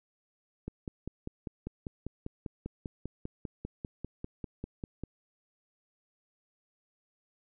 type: click train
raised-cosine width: 3 ms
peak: -24 dBFS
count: 23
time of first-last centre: 0.68-5.036 s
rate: 5.05 Hz
effects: none